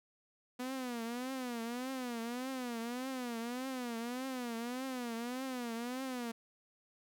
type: tone with vibrato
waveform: sawtooth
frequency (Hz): 246.1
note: B3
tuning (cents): -6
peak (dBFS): -34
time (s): 0.59-6.32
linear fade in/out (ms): 10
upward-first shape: triangle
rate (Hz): 1.7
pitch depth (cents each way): 150
effects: none